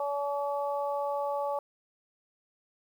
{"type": "harmonic tone", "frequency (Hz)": 284.9, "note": "C#4", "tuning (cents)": 48, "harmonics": [2, 3, 4], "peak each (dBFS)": [-31, -33, -38], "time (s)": [0, 1.59], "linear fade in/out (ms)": 2, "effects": ["10-bit"]}